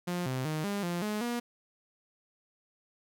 sawtooth tone with pitch steps, 176.9 / 129.6 / 155.2 / 202.1 / 173.9 / 211.2 / 239.3 Hz, F3 / C3 / D#3 / G#3 / F3 / G#3 / A#3, +23 / -16 / -4 / -47 / -7 / +29 / +46 cents, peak -27 dBFS, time 0.07-1.4 s, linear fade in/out 10 ms, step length 190 ms, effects none

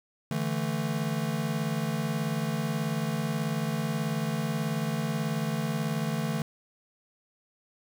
square chord, D suspended second, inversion none, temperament just, 146.83 / 165.19 / 220.2 Hz, D3 / E3 / A3, 0 / +4 / +2 cents, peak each -33 dBFS, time 0.31-6.42 s, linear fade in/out 2 ms, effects 9-bit

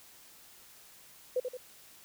sine tone with echo, 504 Hz, B4, 35 cents sharp, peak -26 dBFS, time 1.36-1.4 s, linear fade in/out 5 ms, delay 86 ms, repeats 2, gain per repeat -6 dB, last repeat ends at 1.572 s, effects white hiss -56 dBFS RMS until 2.04 s

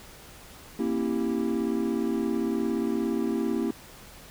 triangle chord, A# diminished seventh, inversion none, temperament equal with one note detuned, 233.1 / 270.5 / 329.6 / 392 Hz, A#3 / C#4 / E4 / G4, 0 / -42 / 0 / 0 cents, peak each -27 / -29 / -28 / -30 dBFS, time 0.79-3.71 s, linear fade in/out 5 ms, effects pink hiss -48 dBFS RMS until 4.3 s

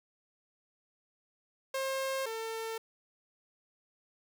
sawtooth tone pair in turn, 534 / 449 Hz, C5 / A4, +35 / +35 cents, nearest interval minor third, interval 300 cents, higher first, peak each -28 / -32 dBFS, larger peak first, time 1.74-2.26 / 2.26-2.78 s, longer neither, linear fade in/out 5 ms, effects none

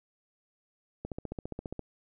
click train, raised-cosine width 2 ms, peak -23 dBFS, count 12, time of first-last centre 1.05-1.793 s, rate 14.8 Hz, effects none

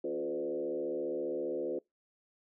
sine tone with frequency modulation, 430 Hz, A4, 40 cents flat, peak -32 dBFS, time 0.04-1.79 s, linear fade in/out 5 ms, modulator 74.9 Hz, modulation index 1.7, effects noise-tail reverb RT60 0.2 s tail -26 dB re dry

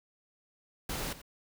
pink noise with echo, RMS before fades -36 dBFS, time 0.89-1.13 s, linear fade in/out 5 ms, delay 87 ms, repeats 1, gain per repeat -14 dB, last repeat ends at 1.217 s, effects none

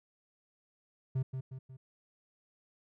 triangle tone with echo, 130.81 Hz, C3, in tune, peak -27 dBFS, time 1.15-1.23 s, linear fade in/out 10 ms, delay 180 ms, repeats 3, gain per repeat -6 dB, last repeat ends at 1.77 s, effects none

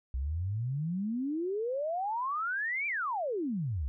sine exponential two-way sweep, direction up then down, 61.4 to 2400 to 61.4 Hz, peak -30 dBFS, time 0.14-3.88 s, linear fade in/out 0 ms, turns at 2.87 s, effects none

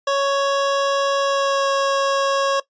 25% pulse tone with pitch glide, 555 to 550.2 Hz, C#5 to C#5, +2 to -13 cents, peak -13 dBFS, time 0.07-2.6 s, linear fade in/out 5 ms, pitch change -15 cents, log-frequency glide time 1.19-1.69 s, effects noise-tail reverb RT60 0.1 s tail -18 dB re dry + resampled to 16000 Hz

